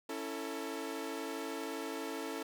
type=chord; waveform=sawtooth; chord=A major; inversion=first; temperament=equal with one note detuned; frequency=277.2 / 329.6 / 445.4 Hz; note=C#4 / E4 / A4; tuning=0 / 0 / +21 cents; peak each=-39 / -39 / -38 dBFS; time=0.09-2.43 s; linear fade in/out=5 ms; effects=none